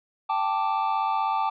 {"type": "chord", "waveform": "triangle", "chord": "G suspended second", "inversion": "none", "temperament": "equal", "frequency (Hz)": [784, 880, 1174.7], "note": ["G5", "A5", "D6"], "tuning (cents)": [0, 0, 0], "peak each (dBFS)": [-26, -24, -26], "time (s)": [0.29, 1.5], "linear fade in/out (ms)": 10, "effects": ["resampled to 11025 Hz"]}